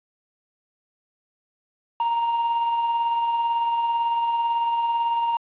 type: tone with tremolo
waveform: triangle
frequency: 932.3 Hz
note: A#5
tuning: in tune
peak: -17 dBFS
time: 2-5.37 s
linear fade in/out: 2 ms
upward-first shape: sine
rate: 18 Hz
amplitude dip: 30%
effects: resampled to 8000 Hz + 8-bit